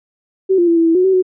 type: tone with pitch steps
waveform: sine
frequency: 381.1 / 346.8 / 336.5 / 330.9 / 328.7 / 366 / 380.6 / 369.9 Hz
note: G4 / F4 / E4 / E4 / E4 / F#4 / F#4 / F#4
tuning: -49 / -12 / +36 / +7 / -5 / -19 / +49 / 0 cents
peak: -9 dBFS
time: 0.49-1.226 s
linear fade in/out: 20 ms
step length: 92 ms
effects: none